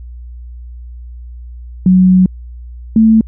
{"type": "tone pair in turn", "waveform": "sine", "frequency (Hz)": [185, 221.6], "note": ["F#3", "A3"], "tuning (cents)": [0, 13], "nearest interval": "minor third", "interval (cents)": 313, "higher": "second", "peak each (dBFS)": -4, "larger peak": "neither", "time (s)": [[1.86, 2.26], [2.96, 3.21]], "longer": "first", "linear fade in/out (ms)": 2, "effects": ["added 60 Hz sine -27 dBFS peak until 3.27 s"]}